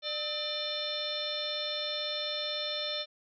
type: harmonic tone with a mistuned harmonic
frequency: 597 Hz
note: D5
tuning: 28 cents sharp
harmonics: 1 / 2 / 3 / 4 / 5 / 6 / 7 / 9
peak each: -38 / -47 / -47 / -45 / -43 / -35 / -39 / -44 dBFS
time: 0.02-3.06 s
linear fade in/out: 50 ms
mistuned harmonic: 2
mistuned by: +130 cents
effects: none